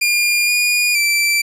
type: tone with pitch steps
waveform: sawtooth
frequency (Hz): 2411 / 2440 / 2337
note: D7 / D#7 / D7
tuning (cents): +45 / -34 / -9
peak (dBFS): -10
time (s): 0.01-1.42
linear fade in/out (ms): 10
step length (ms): 470
effects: resampled to 32000 Hz